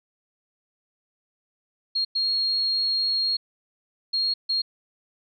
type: tone bursts at uneven times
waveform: sine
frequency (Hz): 4274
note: C8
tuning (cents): +36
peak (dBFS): -21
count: 4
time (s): 1.95-2.05 / 2.15-3.37 / 4.13-4.34 / 4.49-4.62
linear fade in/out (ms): 10
effects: none